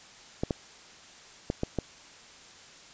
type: clicks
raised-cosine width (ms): 2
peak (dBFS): -14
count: 5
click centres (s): 0.435 / 0.508 / 1.501 / 1.634 / 1.787
effects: white hiss -51 dBFS RMS until 2.93 s + resampled to 16000 Hz